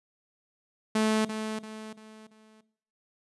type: tone with echo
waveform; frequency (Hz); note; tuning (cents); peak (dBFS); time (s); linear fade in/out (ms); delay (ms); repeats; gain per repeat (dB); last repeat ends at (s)
sawtooth; 217.5; A3; -20; -19; 0.95-1.25; 5; 340; 4; -8; 2.61
effects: noise-tail reverb RT60 0.6 s tail -17 dB re dry + resampled to 24000 Hz